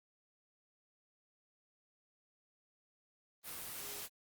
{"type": "tone in noise", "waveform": "sine", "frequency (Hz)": 410, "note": "G#4", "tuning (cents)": -22, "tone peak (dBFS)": -55, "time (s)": [3.8, 4.03], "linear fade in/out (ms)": 50, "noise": "white", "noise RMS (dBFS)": -45, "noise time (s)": [3.43, 4.09], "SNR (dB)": -13, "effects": ["Opus 32 kbps"]}